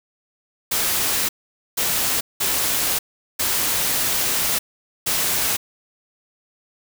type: noise bursts at uneven times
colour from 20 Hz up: white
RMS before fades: -21 dBFS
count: 5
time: 0.71-1.29 / 1.77-2.21 / 2.4-2.99 / 3.39-4.59 / 5.06-5.57 s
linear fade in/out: 10 ms
effects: none